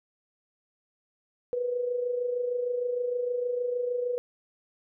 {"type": "tone with amplitude modulation", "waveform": "sine", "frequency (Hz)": 490.5, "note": "B4", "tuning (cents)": -12, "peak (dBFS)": -24, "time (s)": [1.53, 4.18], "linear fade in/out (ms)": 0, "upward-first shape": "sine", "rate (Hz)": 26.5, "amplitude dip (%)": 55, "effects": []}